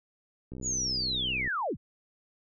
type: click train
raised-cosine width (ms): 3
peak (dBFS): -28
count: 62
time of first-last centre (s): 0.52-1.476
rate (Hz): 63.8
type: linear sweep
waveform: sine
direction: down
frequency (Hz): 7000 to 34.99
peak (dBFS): -28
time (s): 0.62-1.77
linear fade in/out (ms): 50
effects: none